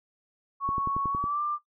sine tone with pitch glide, 1108.7 to 1188.3 Hz, C#6 to D6, 0 to +20 cents, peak -26 dBFS, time 0.6-1.59 s, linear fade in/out 50 ms, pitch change +120 cents, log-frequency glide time 1.09-1.42 s
click train, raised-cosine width 3 ms, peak -22 dBFS, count 7, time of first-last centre 0.69-1.24 s, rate 10.9 Hz
effects noise-tail reverb RT60 0.1 s tail -18 dB re dry

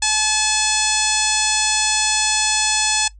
harmonic tone, 860 Hz, A5, 40 cents flat, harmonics 1 / 2 / 3 / 4 / 5 / 6 / 7 / 8 / 9 / 10, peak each -25 / -25 / -25 / -25 / -25 / -25 / -25 / -25 / -25 / -25 dBFS, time 0.02-3.08 s, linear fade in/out 5 ms, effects noise-tail reverb RT60 0.1 s tail -18 dB re dry + added 50 Hz sine -40 dBFS peak until 3.19 s

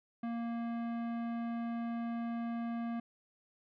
sine tone with tanh clipping, 233.1 Hz, A#3, in tune, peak -37 dBFS, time 0.23-3 s, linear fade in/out 5 ms, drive 16 dB, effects none

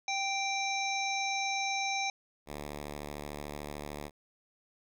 harmonic tone, 784 Hz, G5, in tune, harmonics 1 / 3 / 5 / 7 / 8, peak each -34 / -34 / -39 / -43 / -41 dBFS, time 0.08-2.1 s, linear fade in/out 2 ms
5% pulse tone, 73.42 Hz, D2, in tune, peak -28 dBFS, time 2.46-4.11 s, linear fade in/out 50 ms
effects none

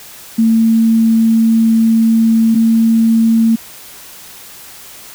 sine tone pair in turn, 225.4 / 226.2 Hz, A3 / A3, +42 / +48 cents, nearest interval unison, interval 6 cents, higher second, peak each -7 dBFS, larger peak neither, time 0.38-2.55 / 2.55-3.56 s, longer first, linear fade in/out 10 ms, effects white hiss -35 dBFS RMS until 5.14 s

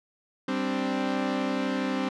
sawtooth chord, G suspended fourth, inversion none, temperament equal, 196 / 261.6 / 293.7 Hz, G3 / C4 / D4, 0 / 0 / 0 cents, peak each -28 / -24 / -29 dBFS, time 0.48-2.09 s, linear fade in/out 5 ms, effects low-pass 4000 Hz 12 dB/octave

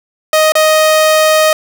sawtooth tone with dropouts, 624 Hz, D#5, 5 cents sharp, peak -3 dBFS, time 0.33-1.53 s, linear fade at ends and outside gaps 2 ms, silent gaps 0.521-0.553 s, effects none

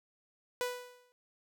sawtooth tone with exponential decay, 493.9 Hz, B4, in tune, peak -26 dBFS, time 0.61-1.12 s, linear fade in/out 0 ms, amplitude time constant 110 ms, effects none

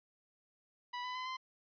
sawtooth tone with pitch steps, 983 / 1000.2 / 1017.7 / 1035.5 Hz, B5 / B5 / C6 / C6, -8 / +22 / -48 / -18 cents, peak -35 dBFS, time 0.93-1.37 s, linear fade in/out 10 ms, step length 110 ms, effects resampled to 11025 Hz

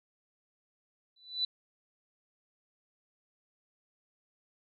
sine tone with exponential growth, 3982 Hz, B7, 14 cents sharp, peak -25 dBFS, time 1.16-1.45 s, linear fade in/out 5 ms, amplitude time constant 61 ms, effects none

